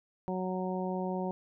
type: harmonic tone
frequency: 185 Hz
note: F#3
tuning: in tune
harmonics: 1 / 2 / 3 / 4 / 5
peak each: -34 / -37 / -39 / -40 / -41 dBFS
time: 0.28-1.31 s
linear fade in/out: 0 ms
effects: none